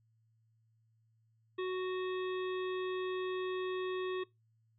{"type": "harmonic tone", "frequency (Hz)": 370, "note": "F#4", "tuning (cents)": 0, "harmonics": [1, 3, 5, 7, 9, 10], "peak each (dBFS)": [-34, -44, -48, -51, -53, -54], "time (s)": [1.58, 4.24], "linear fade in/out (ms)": 10, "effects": ["noise-tail reverb RT60 0.2 s tail -23 dB re dry", "added 112 Hz sine -69 dBFS peak until 4.78 s"]}